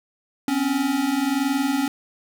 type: tone pair together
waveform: square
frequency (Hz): 257.2 / 278.5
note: C4 / C#4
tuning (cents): -30 / +8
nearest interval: minor second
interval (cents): 138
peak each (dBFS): -26 / -22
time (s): 0.48-1.88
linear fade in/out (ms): 2
effects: none